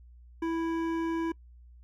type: tone with hard clipping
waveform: triangle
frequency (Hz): 329.6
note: E4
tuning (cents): 0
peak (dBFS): -30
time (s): 0.42-1.32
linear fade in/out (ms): 5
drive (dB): 16
effects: noise-tail reverb RT60 0.1 s tail -24 dB re dry + added 60 Hz sine -50 dBFS peak until 1.83 s